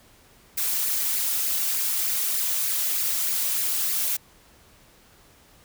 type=noise with flanger; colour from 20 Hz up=blue; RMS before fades=-25 dBFS; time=0.57-4.17 s; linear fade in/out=10 ms; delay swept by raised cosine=0.42 to 3.62 ms; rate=3.3 Hz; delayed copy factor=+0.55; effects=pink hiss -55 dBFS RMS until 5.64 s